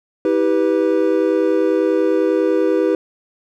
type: chord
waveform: triangle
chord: E minor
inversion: none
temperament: equal with one note detuned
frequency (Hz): 321.9 / 392 / 493.9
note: E4 / G4 / B4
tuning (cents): -41 / 0 / 0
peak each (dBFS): -16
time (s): 0.25-2.95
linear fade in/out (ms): 2
effects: none